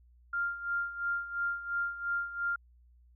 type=tone with tremolo; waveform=sine; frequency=1396.9 Hz; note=F6; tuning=in tune; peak=-28 dBFS; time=0.33-2.56 s; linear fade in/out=5 ms; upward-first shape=sine; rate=2.9 Hz; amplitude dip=75%; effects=added 60 Hz sine -58 dBFS peak until 3.15 s